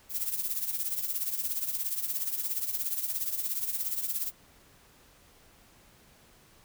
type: noise with tremolo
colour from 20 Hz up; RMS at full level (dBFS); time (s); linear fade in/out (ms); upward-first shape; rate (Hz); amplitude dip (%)
violet; -29; 0.09-4.32; 50; triangle; 17; 75
effects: pink hiss -59 dBFS RMS until 6.64 s